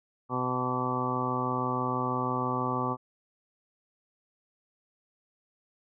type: harmonic tone with a mistuned harmonic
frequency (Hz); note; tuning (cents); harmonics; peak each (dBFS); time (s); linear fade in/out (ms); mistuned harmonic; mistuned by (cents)
126.2; B2; +38; 1 / 2 / 3 / 4 / 5 / 6 / 7 / 8 / 9; -35 / -34 / -37 / -38 / -42 / -39 / -35 / -38 / -32; 0.29-2.97; 50; 9; +21
effects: none

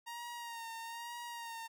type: tone with vibrato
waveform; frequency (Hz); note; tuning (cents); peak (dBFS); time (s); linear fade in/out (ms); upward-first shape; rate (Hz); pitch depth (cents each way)
sawtooth; 932.3; A#5; 0; -39; 0.06-1.68; 20; sine; 1.1; 39
effects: none

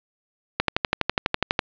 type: click train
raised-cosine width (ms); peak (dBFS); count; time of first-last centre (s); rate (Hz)
0.3; -3; 13; 0.6-1.592; 12.1
effects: resampled to 11025 Hz + 7-bit

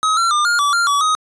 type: tone with pitch steps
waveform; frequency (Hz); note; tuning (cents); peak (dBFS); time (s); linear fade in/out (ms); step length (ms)
square; 1271 / 1360 / 1203 / 1416 / 1152 / 1391 / 1141 / 1255; D#6 / F6 / D6 / F6 / D6 / F6 / C#6 / D#6; +36 / -46 / +41 / +23 / -34 / -7 / +50 / +15; -14; 0.03-1.15; 0; 140
effects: resampled to 22050 Hz

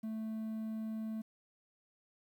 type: tone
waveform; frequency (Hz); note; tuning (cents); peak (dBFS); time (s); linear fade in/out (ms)
triangle; 220; A3; 0; -35; 0.03-1.22; 10
effects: 11-bit

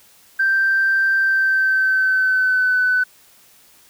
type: tone with pitch glide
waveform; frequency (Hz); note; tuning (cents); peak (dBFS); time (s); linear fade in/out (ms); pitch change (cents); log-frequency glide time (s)
sine; 1568 to 1503.3; G6 to F#6; 0 to +27; -13; 0.39-3.04; 10; -73; 1.19-2.8
effects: tanh soft clip ceiling -9 dBFS + white hiss -51 dBFS RMS until 3.89 s

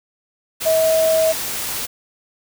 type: tone in noise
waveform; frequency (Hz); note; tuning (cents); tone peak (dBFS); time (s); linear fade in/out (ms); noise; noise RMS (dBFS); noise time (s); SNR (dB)
sine; 642; E5; -46; -13; 0.65-1.33; 20; white; -25; 0.6-1.87; +9
effects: none

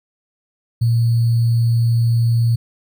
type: tone with sample-and-hold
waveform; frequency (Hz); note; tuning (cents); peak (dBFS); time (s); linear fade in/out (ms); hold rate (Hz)
sine; 116.54; A#2; 0; -12; 0.81-2.56; 10; 4410
effects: none

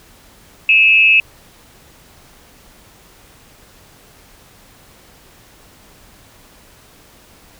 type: tone with amplitude modulation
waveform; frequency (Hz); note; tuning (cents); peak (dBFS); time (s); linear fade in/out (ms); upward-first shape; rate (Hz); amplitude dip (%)
sine; 2600; E7; -24; -4; 0.69-1.2; 2; sine; 217; 65
effects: pink hiss -46 dBFS RMS until 7.59 s

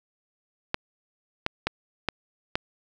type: clicks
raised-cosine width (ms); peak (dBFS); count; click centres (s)
0.3; -8; 5; 0.744 / 1.464 / 1.67 / 2.087 / 2.555
effects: none

